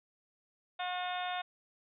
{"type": "harmonic tone", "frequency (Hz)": 360.9, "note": "F#4", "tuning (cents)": -43, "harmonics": [2, 3, 4, 5, 6, 7, 8, 9, 10], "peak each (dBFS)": [-36, -44, -43, -47, -48, -48, -50, -52, -44], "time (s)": [0.79, 1.42], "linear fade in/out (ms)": 10, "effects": []}